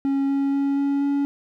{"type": "tone with pitch steps", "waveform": "triangle", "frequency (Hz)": [274.9, 276.7, 278.4, 280.2, 282], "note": ["C#4", "C#4", "C#4", "C#4", "C#4"], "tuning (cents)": [-14, -3, 8, 19, 30], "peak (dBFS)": -17, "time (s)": [0.05, 1.25], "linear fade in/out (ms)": 0, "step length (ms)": 240, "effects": []}